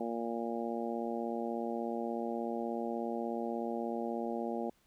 harmonic tone, 116.54 Hz, A#2, in tune, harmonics 2 / 3 / 4 / 5 / 6 / 7, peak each -38 / -40 / -41 / -42 / -43 / -43 dBFS, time 0-4.7 s, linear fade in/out 5 ms, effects pink hiss -71 dBFS RMS until 4.86 s

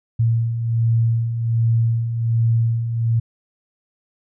sine beating tone pair, 114 / 115.3 Hz, A#2 / A#2, -38 / -19 cents, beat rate 1.3 Hz, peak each -24 / -16 dBFS, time 0.19-3.2 s, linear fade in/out 10 ms, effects none

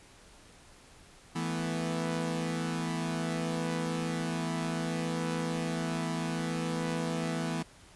sawtooth chord, E suspended fourth, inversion none, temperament equal, 164.81 / 220 / 246.9 Hz, E3 / A3 / B3, 0 / 0 / 0 cents, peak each -29 / -35 / -32 dBFS, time 1.35-7.63 s, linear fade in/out 10 ms, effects pink hiss -56 dBFS RMS until 7.95 s + resampled to 24000 Hz

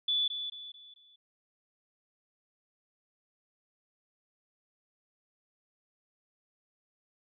sine tone with echo, 3462 Hz, A7, 29 cents flat, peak -26 dBFS, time 0.08-0.28 s, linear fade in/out 5 ms, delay 220 ms, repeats 4, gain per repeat -8 dB, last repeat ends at 1.16 s, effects none

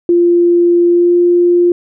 sine tone with pitch glide, 346.7 to 350.1 Hz, F4 to F4, -13 to +4 cents, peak -6 dBFS, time 0.09-1.72 s, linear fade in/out 2 ms, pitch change +17 cents, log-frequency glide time 0.87-1.15 s, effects none

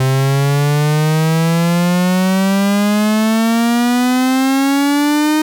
45% pulse exponential sweep, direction up, 130.4 to 310 Hz, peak -11 dBFS, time 0-5.42 s, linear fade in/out 5 ms, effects none

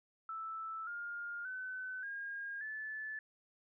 sine tone with pitch steps, 1318 / 1412.6 / 1514 / 1622.6 / 1739.1 Hz, E6 / F6 / F#6 / G#6 / A6, -1 / +19 / +39 / -41 / -21 cents, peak -40 dBFS, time 0.29-3.19 s, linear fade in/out 2 ms, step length 580 ms, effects none

